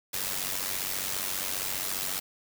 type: noise with amplitude modulation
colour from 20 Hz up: white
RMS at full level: -29 dBFS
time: 0.13-2.2 s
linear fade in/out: 10 ms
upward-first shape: sine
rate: 94.8 Hz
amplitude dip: 70%
effects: none